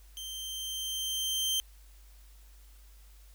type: tone with level ramp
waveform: sawtooth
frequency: 3136 Hz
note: G7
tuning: in tune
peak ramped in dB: -36 to -24 dBFS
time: 0.17-1.6 s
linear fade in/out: 0 ms
effects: added 50 Hz sine -52 dBFS peak until 3.34 s + white hiss -63 dBFS RMS until 3.34 s